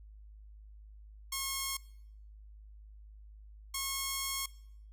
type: tone pair in turn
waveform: 5% pulse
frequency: 1083 / 1087.2 Hz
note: C#6 / C#6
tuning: -41 / -34 cents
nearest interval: unison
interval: 7 cents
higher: second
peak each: -22 dBFS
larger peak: neither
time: 1.32-1.77 / 3.74-4.46 s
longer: second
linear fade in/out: 5 ms
effects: noise-tail reverb RT60 0.7 s tail -22 dB re dry + added 52 Hz sine -50 dBFS peak until 4.92 s